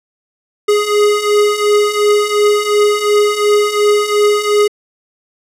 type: beating tone pair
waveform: square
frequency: 413.9 / 416.7 Hz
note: G#4 / G#4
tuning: -6 / +6 cents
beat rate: 2.8 Hz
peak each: -16 / -12 dBFS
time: 0.68-4.68 s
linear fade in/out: 10 ms
effects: low-pass 11000 Hz 12 dB/octave